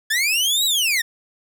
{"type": "linear two-way sweep", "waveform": "sawtooth", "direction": "up then down", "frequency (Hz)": [1681, 3951, 1775], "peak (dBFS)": -14, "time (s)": [0.1, 1.02], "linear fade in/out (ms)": 10, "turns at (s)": 0.65, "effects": ["9-bit"]}